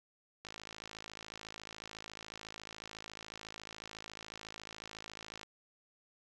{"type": "click train", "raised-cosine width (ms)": 0.2, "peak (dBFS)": -28, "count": 270, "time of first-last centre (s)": [0.45, 5.431], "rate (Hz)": 54, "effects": []}